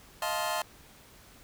sawtooth chord, F dominant seventh, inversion third, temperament just, 628.6 / 698.5 / 873.1 / 1047.7 Hz, Eb5 / F5 / A5 / C6, +18 / 0 / -14 / +2 cents, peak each -31 dBFS, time 0.22-0.62 s, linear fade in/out 2 ms, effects pink hiss -55 dBFS RMS until 1.43 s

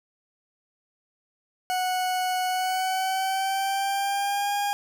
40% pulse tone with pitch glide, 737 to 813 Hz, F#5 to G#5, -7 to -37 cents, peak -23 dBFS, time 1.7-4.73 s, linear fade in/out 0 ms, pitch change +170 cents, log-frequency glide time 2.48-4.54 s, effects none

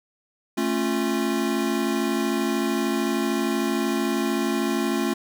square chord, A augmented, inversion none, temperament equal with one note detuned, 220 / 273.1 / 349.2 Hz, A3 / C#4 / E#4, 0 / -26 / 0 cents, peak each -27 dBFS, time 0.57-5.14 s, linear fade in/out 10 ms, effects none

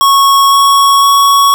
square tone with pitch steps, 1103 / 1109.4 / 1115.8 Hz, C#6 / C#6 / C#6, -9 / +1 / +11 cents, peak -5 dBFS, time 0.01-1.54 s, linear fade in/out 0 ms, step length 510 ms, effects 7-bit

